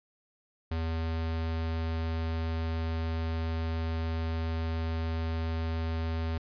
square tone, 81.5 Hz, E2, 19 cents flat, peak -30 dBFS, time 0.71-6.38 s, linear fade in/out 5 ms, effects resampled to 11025 Hz

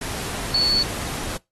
sine tone in noise, 4435 Hz, C#8, in tune, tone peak -16 dBFS, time 0.54-0.83 s, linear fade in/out 5 ms, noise pink, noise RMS -30 dBFS, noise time 0.01-1.37 s, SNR +11 dB, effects noise-tail reverb RT60 0.2 s tail -22 dB re dry + AAC 32 kbps

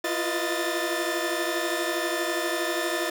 sawtooth tone cluster, 339.9 / 352.3 / 488.7 / 623 / 1768 Hz, F4 / F4 / B4 / D#5 / A6, -47 / +15 / -18 / +2 / +8 cents, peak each -27 / -29 / -32 / -27 / -28 dBFS, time 0.04-3.1 s, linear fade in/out 5 ms, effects none

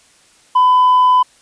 sine tone with tanh clipping, 1004 Hz, B5, 28 cents sharp, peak -8 dBFS, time 0.55-1.23 s, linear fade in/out 10 ms, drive 1 dB, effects white hiss -50 dBFS RMS until 1.41 s + resampled to 22050 Hz

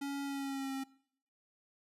square tone with pitch glide, 280 to 268.9 Hz, C#4 to C4, +18 to +47 cents, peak -37 dBFS, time 0.01-0.84 s, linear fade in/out 10 ms, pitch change -71 cents, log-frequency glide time 0.24-0.71 s, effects noise-tail reverb RT60 0.6 s tail -21 dB re dry + resampled to 32000 Hz

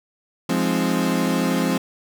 35% pulse chord, F minor seventh, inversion none, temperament equal, 174.61 / 207.7 / 261.6 / 311.1 Hz, F3 / Ab3 / C4 / Eb4, 0 / 0 / 0 / 0 cents, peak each -22 / -23 / -21 / -27 dBFS, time 0.49-1.78 s, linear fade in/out 5 ms, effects none

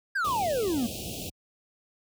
triangle exponential sweep, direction down, 1660 to 218.4 Hz, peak -23 dBFS, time 0.15-0.87 s, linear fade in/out 10 ms
pink band-stop noise, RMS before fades -36 dBFS, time 0.24-1.3 s, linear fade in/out 10 ms, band 760 to 2500 Hz, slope 96 dB/octave
effects high-pass 60 Hz 12 dB/octave

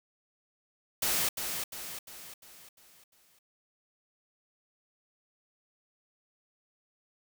white noise with echo, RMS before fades -29 dBFS, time 1.02-1.29 s, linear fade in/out 5 ms, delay 350 ms, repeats 6, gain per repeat -6 dB, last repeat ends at 3.39 s, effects none

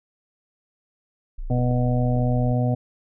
sine tone, 29.42 Hz, A#0, 17 cents sharp, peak -27 dBFS, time 1.38-2.53 s, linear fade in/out 10 ms
harmonic tone, 123.47 Hz, B2, in tune, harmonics 1 / 2 / 4 / 5 / 6, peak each -20 / -25 / -31 / -30 / -32 dBFS, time 1.5-2.75 s, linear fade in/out 10 ms
clicks, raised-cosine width 2 ms, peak -24 dBFS, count 5, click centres 1.502 / 1.588 / 1.711 / 2.162 / 2.192 s
effects none

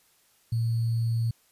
sine tone with sample-and-hold, 115.2 Hz, A#2, 20 cents flat, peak -23 dBFS, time 0.52-1.31 s, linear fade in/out 5 ms, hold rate 4410 Hz, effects white hiss -64 dBFS RMS until 1.51 s + resampled to 32000 Hz

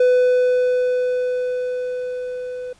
triangle tone with level ramp, 500 Hz, B4, 21 cents sharp, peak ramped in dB -9 to -25 dBFS, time 0-2.73 s, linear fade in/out 5 ms, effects pink hiss -54 dBFS RMS until 2.79 s + resampled to 22050 Hz

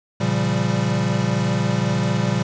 square chord, G half-diminished seventh, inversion first, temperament equal with one note detuned, 116.54 / 138.59 / 172.01 / 196 Hz, Bb2 / Db3 / F3 / G3, 0 / 0 / -26 / 0 cents, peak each -24 / -25 / -26 / -24 dBFS, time 0.2-2.43 s, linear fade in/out 10 ms, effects resampled to 16000 Hz + 7-bit

